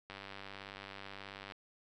click train, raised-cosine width 0.3 ms, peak -30 dBFS, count 141, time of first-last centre 0.1-1.521 s, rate 98.5 Hz, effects none

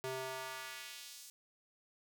square tone with high-pass filter sweep, 130.81 Hz, C3, in tune, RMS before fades -45 dBFS, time 0.04-1.3 s, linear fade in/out 0 ms, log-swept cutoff 320 to 6800 Hz, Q 1, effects none

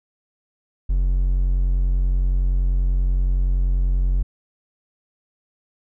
triangle tone, 45.25 Hz, F#1, 38 cents flat, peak -14 dBFS, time 0.89-4.23 s, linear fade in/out 10 ms, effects none

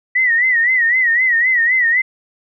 sine tone with vibrato, 1942 Hz, B6, 30 cents flat, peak -11 dBFS, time 0.15-2.02 s, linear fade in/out 10 ms, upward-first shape sine, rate 3.9 Hz, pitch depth 110 cents each way, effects none

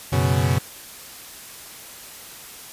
40% pulse chord, F# suspended fourth, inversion none, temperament equal, 92.5 / 123.47 / 138.59 Hz, F#2 / B2 / C#3, 0 / 0 / 0 cents, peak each -21 dBFS, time 0.12-0.59 s, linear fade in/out 10 ms, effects white hiss -40 dBFS RMS until 2.72 s + resampled to 32000 Hz

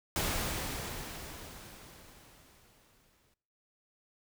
pink noise with exponential decay, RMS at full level -31 dBFS, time 0.16-3.34 s, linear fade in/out 1 ms, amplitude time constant 690 ms, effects noise-tail reverb RT60 0.6 s tail -20 dB re dry

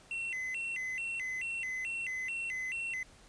triangle tone with vibrato, 2349 Hz, D7, in tune, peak -33 dBFS, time 0.11-3.03 s, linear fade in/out 2 ms, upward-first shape square, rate 2.3 Hz, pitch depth 250 cents each way, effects pink hiss -59 dBFS RMS until 3.28 s + resampled to 22050 Hz

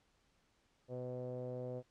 sawtooth tone with low-pass filter, 125.5 Hz, B2, 28 cents sharp, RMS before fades -43 dBFS, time 0.88-1.83 s, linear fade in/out 50 ms, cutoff 550 Hz, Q 8.6, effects pink hiss -75 dBFS RMS until 1.9 s + low-pass 7000 Hz 12 dB/octave

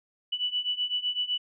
sine beating tone pair, 2960 / 2967.9 Hz, F#7 / F#7, 0 / +5 cents, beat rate 7.9 Hz, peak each -31 / -29 dBFS, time 0.32-1.38 s, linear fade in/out 10 ms, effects none

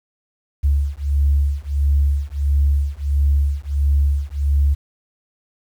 sine beating tone pair, 70.2 / 71.7 Hz, C#2 / D2, +22 / -41 cents, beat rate 1.5 Hz, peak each -17 dBFS, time 0.63-4.75 s, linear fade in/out 20 ms, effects tanh soft clip ceiling -7 dBFS + 8-bit

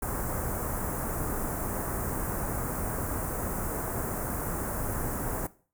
pink band-stop noise, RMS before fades -32 dBFS, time 0.02-5.47 s, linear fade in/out 5 ms, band 1500 to 8500 Hz, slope 24 dB/octave, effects noise-tail reverb RT60 0.4 s tail -18 dB re dry

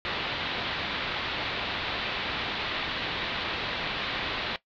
white low-pass noise, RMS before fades -32 dBFS, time 0.05-4.56 s, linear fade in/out 0 ms, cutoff 4000 Hz, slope 48 dB/octave, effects noise-tail reverb RT60 0.1 s tail -17 dB re dry

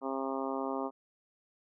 harmonic tone, 134.5 Hz, C3, 48 cents sharp, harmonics 2 / 3 / 4 / 5 / 6 / 7 / 8 / 9, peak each -37 / -39 / -40 / -41 / -42 / -42 / -43 / -44 dBFS, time 0.01-0.91 s, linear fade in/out 50 ms, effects none

